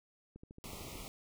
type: click train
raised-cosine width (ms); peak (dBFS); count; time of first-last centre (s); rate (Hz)
3; -38; 9; 0.36-0.957; 13.4
type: band-stop noise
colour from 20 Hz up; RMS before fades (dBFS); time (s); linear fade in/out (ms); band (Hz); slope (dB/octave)
pink; -47; 0.64-1.08; 0; 1300 to 2000; 96
effects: none

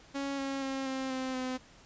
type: tone with pitch steps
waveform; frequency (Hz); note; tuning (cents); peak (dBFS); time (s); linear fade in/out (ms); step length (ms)
sawtooth; 277.2 / 272.9 / 268.7 / 264.5 / 260.4 / 256.4; C#4 / C#4 / C4 / C4 / C4 / C4; 0 / -27 / +46 / +19 / -8 / -35; -29; 0.14-1.58; 20; 240
effects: pink hiss -57 dBFS RMS until 1.85 s + resampled to 16000 Hz

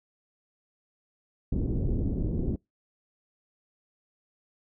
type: low-pass noise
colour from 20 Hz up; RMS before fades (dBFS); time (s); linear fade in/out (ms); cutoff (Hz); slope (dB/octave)
pink; -28; 1.52-2.56; 5; 370; 24
effects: noise-tail reverb RT60 0.2 s tail -26 dB re dry

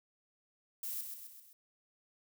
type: noise with echo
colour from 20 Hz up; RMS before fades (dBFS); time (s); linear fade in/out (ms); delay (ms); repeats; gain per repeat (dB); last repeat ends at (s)
violet; -40; 0.83-1.01; 2; 130; 4; -5; 1.53
effects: none

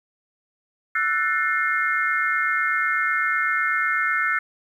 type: chord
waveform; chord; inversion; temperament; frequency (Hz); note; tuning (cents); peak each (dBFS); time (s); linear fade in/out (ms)
sine; F# half-diminished seventh; third; just; 1332 / 1480 / 1776 / 2131; E6 / F#6 / A6 / C7; +18 / 0 / +16 / +31; -25; 0.95-4.39; 5
effects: 9-bit

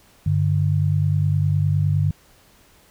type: tone pair together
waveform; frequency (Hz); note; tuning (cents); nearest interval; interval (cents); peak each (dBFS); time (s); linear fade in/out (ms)
sine; 98 / 147.77; G2 / D3; 0 / +11; perfect fifth; 711; -19; 0.26-2.11; 5
effects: pink hiss -54 dBFS RMS until 2.9 s

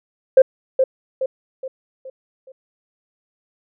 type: tone with echo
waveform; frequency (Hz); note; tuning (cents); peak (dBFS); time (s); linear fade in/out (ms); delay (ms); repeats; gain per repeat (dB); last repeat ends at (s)
sine; 525; C5; +6; -4; 0.37-0.42; 5; 420; 5; -7; 2.52
effects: tanh soft clip ceiling -1 dBFS

